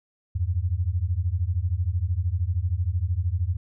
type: beating tone pair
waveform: sine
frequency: 82.41 / 95.41 Hz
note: E2 / G2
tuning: 0 / -46 cents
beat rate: 13 Hz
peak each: -25 / -25 dBFS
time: 0.35-3.57 s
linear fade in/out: 10 ms
effects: none